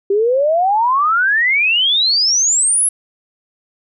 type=exponential sweep; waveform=sine; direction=up; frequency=386.7 to 11090 Hz; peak=-11 dBFS; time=0.1-2.89 s; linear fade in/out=5 ms; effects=none